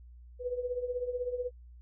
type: tone with tremolo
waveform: sine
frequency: 494.4 Hz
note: B4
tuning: 2 cents sharp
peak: -28 dBFS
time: 0.39-1.51 s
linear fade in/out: 50 ms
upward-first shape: triangle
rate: 16 Hz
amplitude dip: 80%
effects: added 60 Hz sine -49 dBFS peak until 1.81 s